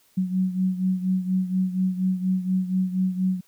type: beating tone pair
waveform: sine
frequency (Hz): 185 / 189.2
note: F#3 / F#3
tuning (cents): 0 / +39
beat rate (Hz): 4.2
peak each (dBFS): -22 / -27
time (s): 0.17-3.41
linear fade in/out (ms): 10
effects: white hiss -61 dBFS RMS until 3.47 s